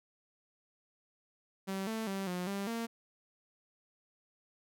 sawtooth tone with pitch steps, 192.8 / 222.2 / 194.4 / 179.4 / 198.3 / 230.2 Hz, G3 / A3 / G3 / F3 / G3 / A#3, -28 / +17 / -14 / +47 / +20 / -22 cents, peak -31 dBFS, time 1.67-2.87 s, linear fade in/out 20 ms, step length 200 ms, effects none

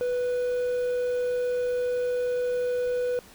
triangle tone with quantisation, 493.7 Hz, B4, 1 cent flat, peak -22 dBFS, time 0.01-3.19 s, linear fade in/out 0 ms, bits 8, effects pink hiss -51 dBFS RMS until 3.34 s

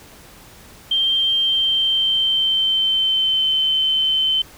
sine tone with pitch glide, 3158 to 3075 Hz, G7 to G7, +12 to -34 cents, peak -15 dBFS, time 0.91-4.42 s, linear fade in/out 5 ms, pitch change -46 cents, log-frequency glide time 1.17-3.44 s, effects pink hiss -44 dBFS RMS until 4.57 s

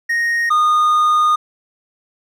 triangle tone pair in turn, 1864.7 / 1226.7 Hz, A#6 / D#6, 0 / -25 cents, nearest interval perfect fifth, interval 725 cents, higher first, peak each -13 / -9 dBFS, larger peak second, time 0.09-0.5 / 0.5-1.36 s, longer second, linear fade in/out 10 ms, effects none

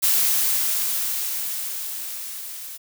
blue noise with level ramp, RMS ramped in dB -18 to -36 dBFS, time 0.02-2.78 s, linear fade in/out 20 ms, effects none

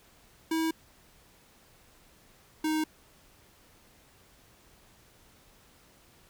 square tone pair in turn, 322.8 / 311.8 Hz, E4 / D#4, -36 / +4 cents, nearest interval minor second, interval 60 cents, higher first, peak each -27 dBFS, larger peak neither, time 0.51-0.71 / 2.64-2.84 s, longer neither, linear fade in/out 5 ms, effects pink hiss -60 dBFS RMS until 6.29 s

